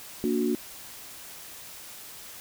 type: chord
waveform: sine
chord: Bb augmented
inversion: none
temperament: just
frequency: 233.1 / 291.4 / 364.2 Hz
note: Bb3 / D4 / F#4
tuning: 0 / -13 / -27 cents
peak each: -27 / -29 / -27 dBFS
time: 0.24-0.55 s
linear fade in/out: 0 ms
effects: white hiss -44 dBFS RMS until 2.4 s